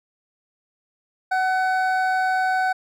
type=tone pair together; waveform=triangle; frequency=747.9 / 1507 Hz; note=F#5 / F#6; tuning=+18 / +31 cents; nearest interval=octave; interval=1213 cents; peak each=-18 / -22 dBFS; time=1.31-2.73 s; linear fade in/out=10 ms; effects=none